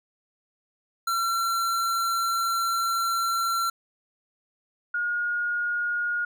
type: tone pair in turn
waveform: square / sine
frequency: 1359 / 1433.1 Hz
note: F6 / F6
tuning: -48 / +44 cents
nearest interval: minor second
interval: 92 cents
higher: second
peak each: -24 dBFS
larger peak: neither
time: 1.07-3.7 / 4.94-6.25 s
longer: first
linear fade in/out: 5 ms
effects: none